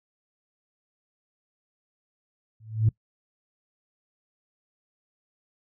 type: tone with exponential growth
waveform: sine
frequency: 110 Hz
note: A2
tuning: in tune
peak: -13 dBFS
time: 2.6-2.89 s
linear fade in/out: 5 ms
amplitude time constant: 63 ms
effects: noise-tail reverb RT60 0.1 s tail -23 dB re dry + tanh soft clip ceiling -12 dBFS